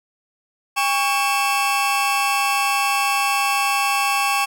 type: tone cluster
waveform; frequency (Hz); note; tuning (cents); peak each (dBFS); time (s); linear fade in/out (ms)
40% pulse; 804 / 1116 / 2653; G5 / C#6 / E7; +44 / +11 / +10; -21; 0.76-4.46; 20
effects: none